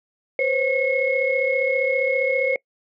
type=tone cluster; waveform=sine; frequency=503 / 538 / 2175 Hz; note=B4 / C5 / C#7; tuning=+32 / +48 / -33 cents; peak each=-23 / -21 / -22 dBFS; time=0.39-2.56 s; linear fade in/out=2 ms; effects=noise-tail reverb RT60 0.1 s tail -24 dB re dry + tanh soft clip ceiling -8 dBFS